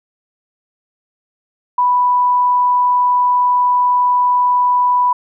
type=tone; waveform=sine; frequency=987.8 Hz; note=B5; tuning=in tune; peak=-10 dBFS; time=1.78-5.13 s; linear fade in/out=5 ms; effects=none